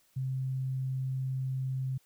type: tone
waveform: sine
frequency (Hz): 131.4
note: C3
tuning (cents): +8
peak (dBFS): -30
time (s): 0.16-1.98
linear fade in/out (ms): 10
effects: white hiss -68 dBFS RMS until 2.05 s